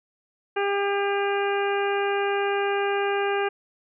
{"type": "harmonic tone", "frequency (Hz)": 400.9, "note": "G4", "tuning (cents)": 39, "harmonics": [1, 2, 3, 4, 5, 6, 7], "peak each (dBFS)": [-24, -28, -33, -31, -39, -35, -37], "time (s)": [0.56, 3.49], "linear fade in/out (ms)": 10, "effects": []}